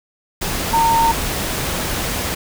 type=tone in noise; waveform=sine; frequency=915 Hz; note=A#5; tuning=32 cents flat; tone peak=-12 dBFS; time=0.73-1.12 s; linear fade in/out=10 ms; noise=pink; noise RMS=-22 dBFS; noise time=0.41-2.35 s; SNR=+7 dB; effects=none